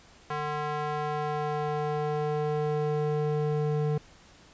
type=tone with band-pass filter sweep; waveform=square; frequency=150 Hz; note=D3; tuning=37 cents sharp; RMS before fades=-29 dBFS; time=0.3-3.98 s; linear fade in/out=5 ms; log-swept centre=1100 to 310 Hz; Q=1.3; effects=pink hiss -55 dBFS RMS until 4.53 s + resampled to 16000 Hz